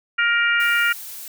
harmonic tone, 469.8 Hz, A#4, 13 cents sharp, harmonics 3 / 4 / 5 / 6, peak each -18 / -22 / -24 / -26 dBFS, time 0.18-0.93 s, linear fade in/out 10 ms
blue noise, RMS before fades -35 dBFS, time 0.6-1.28 s, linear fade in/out 2 ms
effects none

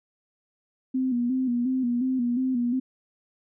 sine tone with vibrato, 250 Hz, B3, 21 cents sharp, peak -22 dBFS, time 0.94-2.8 s, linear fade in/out 10 ms, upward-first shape square, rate 2.8 Hz, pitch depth 65 cents each way, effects none

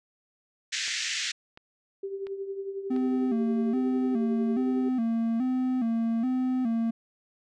pink band-pass noise, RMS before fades -31 dBFS, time 0.72-1.32 s, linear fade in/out 10 ms, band 1700 to 7300 Hz, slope 48 dB/octave
click train, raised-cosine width 0.3 ms, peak -30 dBFS, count 4, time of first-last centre 0.88-2.963 s, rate 1.44 Hz
sine tone with tremolo, 392 Hz, G4, in tune, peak -29 dBFS, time 2.03-4.89 s, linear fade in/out 5 ms, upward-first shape triangle, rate 11 Hz, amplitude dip 65%
triangle tone with vibrato, 241.7 Hz, B3, 37 cents flat, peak -22 dBFS, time 2.9-6.91 s, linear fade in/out 10 ms, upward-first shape square, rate 1.2 Hz, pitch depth 98 cents each way
effects none

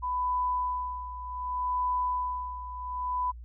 sine tone with tremolo, 997 Hz, B5, 16 cents sharp, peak -25 dBFS, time 0.02-3.32 s, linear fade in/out 20 ms, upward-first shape sine, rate 0.66 Hz, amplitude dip 75%, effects added 59 Hz sine -41 dBFS peak until 3.44 s

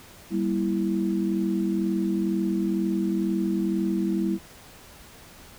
sine chord, E diminished, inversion first, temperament equal with one note detuned, 196 / 238.1 / 329.6 Hz, G3 / Bb3 / E4, 0 / +37 / 0 cents, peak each -25 / -31 / -26 dBFS, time 0.3-4.39 s, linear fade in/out 50 ms, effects pink hiss -48 dBFS RMS until 5.58 s

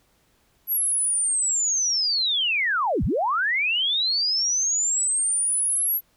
sine linear two-way sweep, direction down then up, 11770 to 34.65 to 11770 Hz, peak -20 dBFS, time 0.67-6.01 s, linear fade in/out 50 ms, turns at 3.04 s, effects pink hiss -64 dBFS RMS until 6.16 s

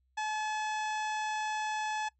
harmonic tone, 858 Hz, A5, 44 cents flat, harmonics 1 / 2 / 3 / 4 / 5 / 6 / 7 / 8 / 9, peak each -33 / -37 / -44 / -47 / -54 / -53 / -49 / -57 / -53 dBFS, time 0.17-2.09 s, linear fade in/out 10 ms, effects noise-tail reverb RT60 0.1 s tail -21 dB re dry + added 64 Hz sine -70 dBFS peak until 2.19 s

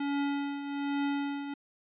square tone with tremolo, 283 Hz, C#4, 36 cents sharp, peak -28 dBFS, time 0-1.54 s, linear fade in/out 5 ms, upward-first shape triangle, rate 1.2 Hz, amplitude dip 65%, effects resampled to 8000 Hz

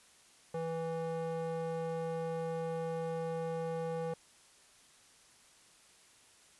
square tone with band-pass filter, 164.2 Hz, E3, 6 cents flat, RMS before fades -37 dBFS, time 0.54-4.14 s, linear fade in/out 5 ms, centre 550 Hz, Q 1.7, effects white hiss -62 dBFS RMS until 6.59 s + resampled to 24000 Hz

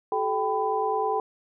sine tone cluster, 381.3 / 431.2 / 782 / 1000 Hz, G4 / A4 / G5 / B5, -48 / -35 / -4 / +21 cents, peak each -34 / -27 / -27 / -29 dBFS, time 0.12-1.2 s, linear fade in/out 2 ms, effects none

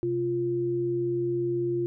sine tone pair together, 130 / 348.2 Hz, C3 / F4, -11 / -5 cents, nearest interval octave + perfect fourth, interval 1706 cents, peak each -33 / -25 dBFS, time 0.03-1.86 s, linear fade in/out 0 ms, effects none

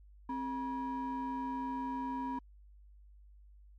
triangle ring-modulated tone, 349.2 Hz, F4, in tune, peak -30 dBFS, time 0.29-2.39 s, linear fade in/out 5 ms, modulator 613 Hz, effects added 50 Hz sine -55 dBFS peak until 3.78 s + AAC 64 kbps

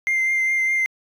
triangle tone with vibrato, 2093 Hz, C7, in tune, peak -15 dBFS, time 0.07-0.86 s, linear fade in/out 0 ms, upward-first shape triangle, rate 4.9 Hz, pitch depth 19 cents each way, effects tanh soft clip ceiling -13 dBFS

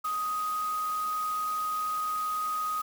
sine tone in noise, 1250 Hz, D#6, 8 cents sharp, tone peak -28 dBFS, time 0.04-2.82 s, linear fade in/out 10 ms, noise white, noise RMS -44 dBFS, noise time 0.04-2.82 s, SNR +13 dB, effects none

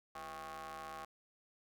sawtooth ring-modulated tone, 151.2 Hz, D#3, 49 cents flat, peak -38 dBFS, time 0.15-1.05 s, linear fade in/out 5 ms, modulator 950 Hz, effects none

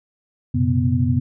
sine tone cluster, 91.7 / 120 / 132.4 / 246.7 Hz, F#2 / B2 / C3 / B3, -15 / -49 / +21 / -2 cents, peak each -21 dBFS, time 0.54-1.2 s, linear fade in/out 10 ms, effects none

